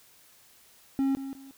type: tone with echo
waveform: triangle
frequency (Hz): 271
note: C#4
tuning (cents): -39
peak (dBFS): -21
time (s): 0.99-1.15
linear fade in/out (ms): 0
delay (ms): 180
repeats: 2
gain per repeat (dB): -11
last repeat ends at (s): 1.51
effects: white hiss -58 dBFS RMS until 1.57 s